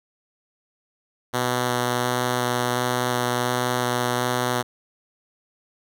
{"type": "tone with vibrato", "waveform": "5% pulse", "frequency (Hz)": 123.47, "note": "B2", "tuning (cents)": 0, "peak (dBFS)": -10, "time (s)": [1.33, 4.63], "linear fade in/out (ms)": 20, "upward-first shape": "square", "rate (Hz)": 1.4, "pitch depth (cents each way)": 8, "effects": []}